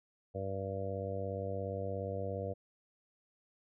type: harmonic tone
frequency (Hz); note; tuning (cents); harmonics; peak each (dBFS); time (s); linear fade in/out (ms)
97.1; G2; -16; 1 / 2 / 3 / 4 / 5 / 6 / 7; -40 / -46 / -49 / -49 / -40 / -42 / -46; 0.34-2.54; 20
effects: none